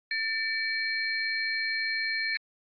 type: tone cluster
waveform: sine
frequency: 1786 / 2293 / 4206 Hz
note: A6 / D7 / C8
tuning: +25 / -42 / +8 cents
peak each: -30 / -32 / -34 dBFS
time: 0.11-2.37 s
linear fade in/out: 2 ms
effects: AAC 32 kbps